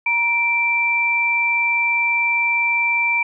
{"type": "tone pair together", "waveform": "sine", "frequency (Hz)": [945.8, 2345], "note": ["A#5", "D7"], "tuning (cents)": [25, -3], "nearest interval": "octave + major third", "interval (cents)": 1572, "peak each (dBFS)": [-24, -16], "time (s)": [0.06, 3.23], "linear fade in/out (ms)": 5, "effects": []}